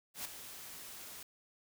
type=noise with ADSR envelope; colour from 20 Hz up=white; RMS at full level=-39 dBFS; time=0.14-1.23 s; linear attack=110 ms; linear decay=8 ms; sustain=-10 dB; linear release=4 ms; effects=none